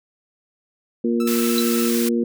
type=harmonic tone; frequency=117.6 Hz; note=A#2; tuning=16 cents sharp; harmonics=2 / 3 / 4; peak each=-19 / -23 / -26 dBFS; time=1.04-2.24 s; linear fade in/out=5 ms
type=tone with tremolo; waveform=sawtooth; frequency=1318.5 Hz; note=E6; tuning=in tune; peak=-26 dBFS; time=1.2-1.9 s; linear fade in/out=2 ms; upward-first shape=sine; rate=17 Hz; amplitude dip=55%
type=high-pass noise; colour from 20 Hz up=white; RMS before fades=-27 dBFS; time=1.27-2.09 s; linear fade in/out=5 ms; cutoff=1100 Hz; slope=24 dB/octave
type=tone with exponential decay; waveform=sine; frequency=3980 Hz; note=B7; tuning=13 cents sharp; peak=-17 dBFS; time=1.58-1.66 s; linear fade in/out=1 ms; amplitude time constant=17 ms
effects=none